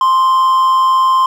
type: tone with amplitude modulation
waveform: triangle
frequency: 1046.5 Hz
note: C6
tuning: in tune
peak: -5 dBFS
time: 0.01-1.26 s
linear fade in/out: 2 ms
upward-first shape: sine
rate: 184 Hz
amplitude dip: 30%
effects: none